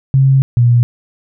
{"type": "tone pair in turn", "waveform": "sine", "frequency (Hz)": [134.7, 120.16], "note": ["C#3", "B2"], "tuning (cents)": [-49, -47], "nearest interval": "major second", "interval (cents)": 198, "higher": "first", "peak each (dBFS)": -6, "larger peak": "neither", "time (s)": [[0.14, 0.42], [0.57, 0.83]], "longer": "first", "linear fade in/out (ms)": 0, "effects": []}